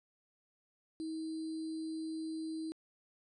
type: tone with sample-and-hold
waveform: sine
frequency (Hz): 319.1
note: D#4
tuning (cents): +44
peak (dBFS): -37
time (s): 1-2.72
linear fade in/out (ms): 0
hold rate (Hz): 4410
effects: resampled to 24000 Hz